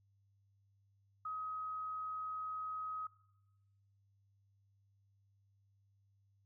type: tone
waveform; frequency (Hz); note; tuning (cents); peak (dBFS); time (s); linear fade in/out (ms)
sine; 1265; D#6; +28; -39; 1.25-3.07; 5
effects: noise-tail reverb RT60 1.0 s tail -18 dB re dry + added 99 Hz sine -70 dBFS peak until 6.45 s